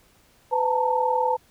sine tone cluster, 503 / 876 / 916 Hz, B4 / A5 / A#5, +32 / -8 / -31 cents, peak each -24 dBFS, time 0.51-1.37 s, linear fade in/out 20 ms, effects pink hiss -59 dBFS RMS until 1.5 s

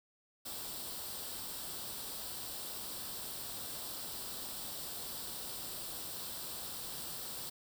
white noise with comb filter, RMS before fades -43 dBFS, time 0.45-7.5 s, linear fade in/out 10 ms, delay 0.23 ms, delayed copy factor +0.6, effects none

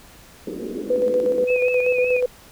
white band-pass noise, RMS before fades -30 dBFS, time 0.47-1.45 s, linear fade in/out 5 ms, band 200 to 460 Hz, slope 48 dB/octave
sine tone with tremolo, 498.9 Hz, B4, 17 cents sharp, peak -15 dBFS, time 0.9-2.26 s, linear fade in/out 5 ms, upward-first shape square, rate 8.3 Hz, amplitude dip 40%
sine tone with vibrato, 2522 Hz, D#7, 23 cents sharp, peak -24 dBFS, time 1.47-2.21 s, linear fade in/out 20 ms, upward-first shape triangle, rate 5.2 Hz, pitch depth 69 cents each way
effects pink hiss -47 dBFS RMS until 2.51 s

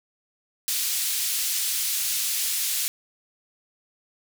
white band-pass noise, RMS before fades -26 dBFS, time 0.68-2.88 s, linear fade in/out 0 ms, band 2900 to 16000 Hz, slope 12 dB/octave, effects none

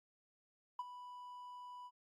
triangle tone with ADSR envelope, 987.8 Hz, B5, in tune, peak -33 dBFS, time 0.79-1.91 s, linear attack 4 ms, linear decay 30 ms, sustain -14 dB, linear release 49 ms, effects tanh soft clip ceiling -34 dBFS + AAC 48 kbps

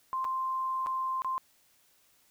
sine tone with dropouts, 1046.5 Hz, C6, in tune, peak -29 dBFS, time 0.13-1.38 s, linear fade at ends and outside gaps 0 ms, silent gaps 0.244-0.25 / 0.862-0.869 / 1.22-1.246 s, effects white hiss -66 dBFS RMS until 2.3 s

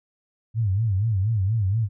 sine tone with vibrato, 103.83 Hz, G#2, in tune, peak -19 dBFS, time 0.54-1.89 s, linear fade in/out 50 ms, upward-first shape sine, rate 4.2 Hz, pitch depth 190 cents each way, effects none

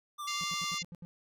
square tone with vibrato, 1174.7 Hz, D6, in tune, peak -38 dBFS, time 0.18-0.79 s, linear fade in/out 20 ms, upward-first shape sine, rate 11 Hz, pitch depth 29 cents each way
harmonic tone, 698.5 Hz, F5, in tune, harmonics 3 / 4 / 5 / 6 / 7 / 8 / 9 / 10, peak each -40 / -41 / -42 / -43 / -43 / -44 / -45 / -45 dBFS, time 0.27-0.83 s, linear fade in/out 10 ms
triangle tone bursts, 171.9 Hz, F3, 27 cents flat, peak -40 dBFS, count 7, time 0.41-1.05 s, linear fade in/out 0 ms, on 28 ms, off 74 ms
effects none

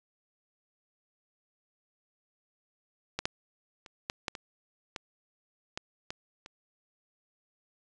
clicks, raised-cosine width 0.2 ms, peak -14 / -11 / -30 / -14 / -14 / -22 / -19 / -17 / -19 / -28 dBFS, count 10, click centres 3.19 / 3.255 / 3.862 / 4.099 / 4.282 / 4.352 / 4.962 / 5.775 / 6.105 / 6.461 s, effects resampled to 22050 Hz

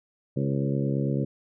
harmonic tone with a mistuned harmonic, 69 Hz, C#2, 7 cents flat, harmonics 2 / 3 / 4 / 5 / 6 / 7 / 8, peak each -26 / -30 / -32 / -34 / -36 / -37 / -38 dBFS, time 0.36-1.25 s, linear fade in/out 10 ms, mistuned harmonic 7, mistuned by +18 cents, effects none

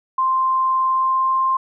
sine tone with pitch glide, 1046.5 to 1053.2 Hz, C6 to C6, 0 to +11 cents, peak -15 dBFS, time 0.18-1.57 s, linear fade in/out 5 ms, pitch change +11 cents, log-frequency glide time 0.87-1.44 s, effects none

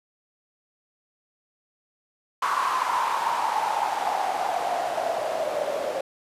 white noise with band-pass filter sweep, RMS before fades -26 dBFS, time 2.42-6.01 s, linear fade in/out 5 ms, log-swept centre 1100 to 560 Hz, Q 7.7, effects resampled to 32000 Hz

